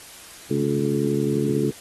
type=harmonic tone with a mistuned harmonic; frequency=71.3 Hz; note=C#2; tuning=49 cents sharp; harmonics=2 / 3 / 4 / 5 / 6; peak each=-26 / -26 / -26 / -26 / -26 dBFS; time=0.5-1.71 s; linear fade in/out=10 ms; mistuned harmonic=2; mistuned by=-70 cents; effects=white hiss -43 dBFS RMS until 1.8 s + AAC 32 kbps